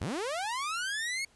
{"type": "linear sweep", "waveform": "sawtooth", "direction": "up", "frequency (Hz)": [61.74, 2217], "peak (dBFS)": -28, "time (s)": [0.01, 1.25], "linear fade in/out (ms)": 5, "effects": ["pink hiss -64 dBFS RMS until 1.35 s", "resampled to 24000 Hz"]}